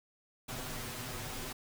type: noise with comb filter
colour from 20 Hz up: pink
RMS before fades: -41 dBFS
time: 0.48-1.53 s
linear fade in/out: 10 ms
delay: 7.9 ms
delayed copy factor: +0.9
effects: none